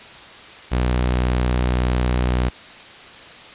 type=tone with vibrato; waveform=sawtooth; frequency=61.74 Hz; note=B1; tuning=in tune; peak=-13 dBFS; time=0.71-2.5 s; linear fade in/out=20 ms; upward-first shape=sine; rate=18 Hz; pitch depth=16 cents each way; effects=white hiss -40 dBFS RMS until 3.54 s + resampled to 8000 Hz